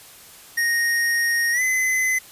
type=tone with pitch glide; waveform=square; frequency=1864.7 to 2033 Hz; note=A#6 to B6; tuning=0 to +50 cents; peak=-19 dBFS; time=0.57-2.19 s; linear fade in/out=10 ms; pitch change=+150 cents; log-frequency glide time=1.52-1.62 s; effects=white hiss -45 dBFS RMS until 2.31 s + resampled to 32000 Hz